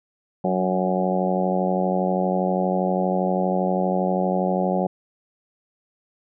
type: harmonic tone with a mistuned harmonic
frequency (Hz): 92.5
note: F#2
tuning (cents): 0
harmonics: 2 / 3 / 4 / 5 / 6 / 7 / 8 / 9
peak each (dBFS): -23 / -34 / -28 / -31 / -26 / -30 / -27 / -32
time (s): 0.44-4.87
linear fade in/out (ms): 5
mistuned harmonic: 3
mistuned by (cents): +49
effects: none